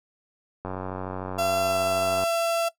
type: click train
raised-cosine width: 1 ms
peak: -18 dBFS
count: 149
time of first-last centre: 0.65-2.236 s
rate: 93.3 Hz
type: tone with pitch glide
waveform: 35% pulse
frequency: 678 to 671.8 Hz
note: E5 to E5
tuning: +49 to +33 cents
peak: -21 dBFS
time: 1.38-2.69 s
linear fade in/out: 10 ms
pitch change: -16 cents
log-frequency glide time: 1.59-1.75 s
effects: noise-tail reverb RT60 0.1 s tail -17 dB re dry